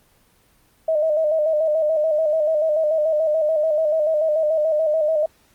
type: tone with vibrato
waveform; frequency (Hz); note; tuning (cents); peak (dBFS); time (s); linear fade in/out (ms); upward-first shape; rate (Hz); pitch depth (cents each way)
sine; 622.3; D#5; 0; -16; 0.88-5.26; 5; square; 6.9; 53
effects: pink hiss -58 dBFS RMS until 5.54 s + Opus 24 kbps